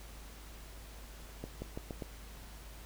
accelerating click train, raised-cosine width 2 ms, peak -26 dBFS, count 5, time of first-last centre 1.44-2.022 s, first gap 180 ms, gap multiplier 0.86, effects added 52 Hz sine -49 dBFS peak until 2.85 s + pink hiss -54 dBFS RMS until 2.85 s

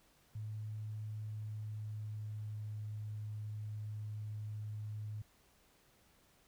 sine tone with pitch glide, 107.5 to 106.33 Hz, A2 to G#2, -40 to +41 cents, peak -40 dBFS, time 0.35-5.22 s, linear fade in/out 5 ms, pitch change -19 cents, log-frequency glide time 1.01-2.81 s, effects pink hiss -69 dBFS RMS until 6.47 s

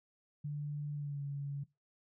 sine tone with pitch glide, 146.83 to 141.42 Hz, D3 to C#3, 0 to +35 cents, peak -36 dBFS, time 0.44-1.64 s, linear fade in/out 10 ms, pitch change -65 cents, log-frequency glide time 0.94-1.22 s, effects noise-tail reverb RT60 0.2 s tail -19 dB re dry

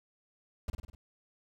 brown noise with echo, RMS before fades -33 dBFS, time 0.68-0.7 s, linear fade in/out 2 ms, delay 50 ms, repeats 5, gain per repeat -4 dB, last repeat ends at 0.95 s, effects none

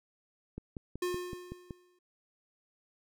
click train, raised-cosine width 3 ms, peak -27 dBFS, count 7, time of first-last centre 0.58-1.708 s, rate 5.32 Hz
square tone with exponential decay, 358.2 Hz, F4, 44 cents sharp, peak -30 dBFS, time 1.02-1.99 s, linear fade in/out 5 ms, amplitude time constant 210 ms
effects none

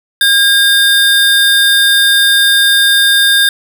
square tone pair together, 1616 / 3628 Hz, G#6 / A#7, -48 / -48 cents, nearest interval octave + major second, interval 1400 cents, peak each -10 dBFS, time 0.21-3.49 s, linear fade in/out 2 ms, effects none

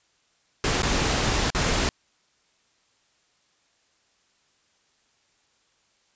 pink noise with dropouts, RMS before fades -23 dBFS, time 0.64-1.89 s, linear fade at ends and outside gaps 1 ms, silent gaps 0.821-0.831 / 1.503-1.548 s, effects white hiss -66 dBFS RMS until 6.15 s + resampled to 16000 Hz

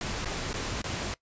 pink noise with dropouts, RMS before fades -33 dBFS, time 0.01-1.14 s, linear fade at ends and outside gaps 2 ms, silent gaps 0.247-0.256 / 0.531-0.54 / 0.818-0.841 s, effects noise-tail reverb RT60 0.1 s tail -20 dB re dry + resampled to 16000 Hz

